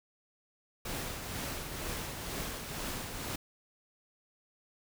pink noise with tremolo, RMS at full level -37 dBFS, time 0.85-3.36 s, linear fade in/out 5 ms, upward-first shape triangle, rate 2.1 Hz, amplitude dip 45%, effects none

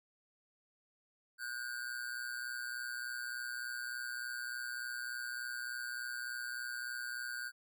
square ring-modulated tone, 1517 Hz, F#6, 43 cents sharp, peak -37 dBFS, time 1.38-7.52 s, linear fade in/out 50 ms, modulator 61.7 Hz, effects none

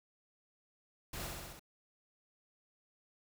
pink noise with echo, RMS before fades -43 dBFS, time 1.13-1.27 s, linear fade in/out 5 ms, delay 65 ms, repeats 5, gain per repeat -2 dB, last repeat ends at 1.595 s, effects none

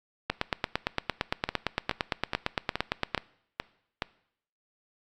two click trains, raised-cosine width 0.3 ms, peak -12 / -9 dBFS, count 7 / 26, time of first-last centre 1.49-4.022 / 0.3-3.147 s, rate 2.37 / 8.78 Hz, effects noise-tail reverb RT60 0.7 s tail -21 dB re dry + Opus 48 kbps

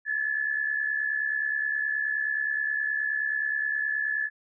sine tone with amplitude modulation, 1724 Hz, A6, 36 cents flat, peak -22 dBFS, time 0.05-4.3 s, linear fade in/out 50 ms, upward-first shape sine, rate 69.5 Hz, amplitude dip 70%, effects none

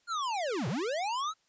square linear two-way sweep, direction down then up, 1441 to 108.2 to 1334 Hz, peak -31 dBFS, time 0.07-1.34 s, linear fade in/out 50 ms, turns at 0.68 s, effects white hiss -71 dBFS RMS until 1.48 s + resampled to 16000 Hz

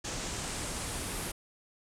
pink noise with low-pass filter sweep, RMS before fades -37 dBFS, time 0.04-1.32 s, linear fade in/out 10 ms, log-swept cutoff 7100 to 11000 Hz, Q 2.1, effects none

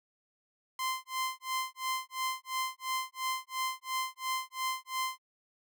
sawtooth tone with tremolo, 1039 Hz, C6, 12 cents flat, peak -26 dBFS, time 0.79-5.19 s, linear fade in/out 2 ms, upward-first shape sine, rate 2.9 Hz, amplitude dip 100%, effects none

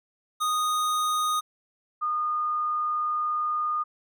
square / sine tone pair in turn, 1240 / 1222.9 Hz, D#6 / D#6, -6 / -30 cents, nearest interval unison, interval 24 cents, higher first, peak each -24 dBFS, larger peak neither, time 0.4-1.41 / 2.01-3.84 s, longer second, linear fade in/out 20 ms, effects none

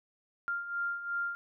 sine beating tone pair, 1394 / 1396.8 Hz, F6 / F6, -4 / 0 cents, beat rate 2.8 Hz, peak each -39 / -33 dBFS, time 0.48-1.35 s, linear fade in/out 0 ms, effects none

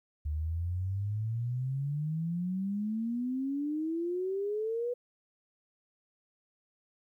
sine exponential sweep, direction up, 73.42 to 493.9 Hz, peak -30 dBFS, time 0.25-4.94 s, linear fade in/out 10 ms, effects 12-bit

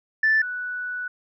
sine tone pair in turn, 1760 / 1480 Hz, A6 / F#6, 0 / 0 cents, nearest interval minor third, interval 300 cents, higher first, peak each -15 / -27 dBFS, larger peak first, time 0.23-0.42 / 0.42-1.08 s, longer second, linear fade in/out 5 ms, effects tanh soft clip ceiling -12 dBFS

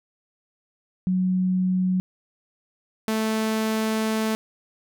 sine / sawtooth tone pair in turn, 184.6 / 219.5 Hz, F#3 / A3, -4 / -4 cents, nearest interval minor third, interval 300 cents, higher second, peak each -19 / -18 dBFS, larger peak second, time 1.07-2 / 3.08-4.35 s, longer second, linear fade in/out 0 ms, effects none

